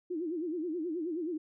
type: tone with vibrato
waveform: sine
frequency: 332.5 Hz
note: E4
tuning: 15 cents sharp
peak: -32 dBFS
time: 0.1-1.38 s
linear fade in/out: 10 ms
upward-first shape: sine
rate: 9.4 Hz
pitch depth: 160 cents each way
effects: none